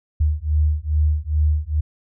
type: beating tone pair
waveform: sine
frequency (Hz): 74.9 / 77.3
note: D2 / D#2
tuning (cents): +35 / -11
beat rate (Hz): 2.4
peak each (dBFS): -19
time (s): 0.2-1.81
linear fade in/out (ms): 10
effects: none